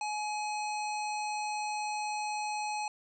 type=harmonic tone; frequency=844 Hz; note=G#5; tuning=28 cents sharp; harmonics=1 / 3 / 5 / 7 / 9 / 10; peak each=-33 / -40 / -45 / -48 / -49 / -56 dBFS; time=0.01-2.88 s; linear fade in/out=2 ms; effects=none